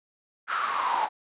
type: noise with high-pass filter sweep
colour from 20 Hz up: brown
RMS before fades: -27 dBFS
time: 0.47-1.09 s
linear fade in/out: 50 ms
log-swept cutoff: 1400 to 840 Hz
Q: 7.7
effects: resampled to 8000 Hz